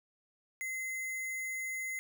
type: tone with sample-and-hold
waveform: sine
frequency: 2063 Hz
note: C7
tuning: 25 cents flat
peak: -35 dBFS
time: 0.61-1.99 s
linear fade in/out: 0 ms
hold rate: 8820 Hz
effects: none